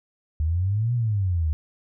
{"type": "exponential two-way sweep", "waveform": "sine", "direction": "up then down", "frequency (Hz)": [74.6, 123.47, 74.6], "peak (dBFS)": -20, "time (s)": [0.4, 1.53], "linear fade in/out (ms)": 0, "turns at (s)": 0.94, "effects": []}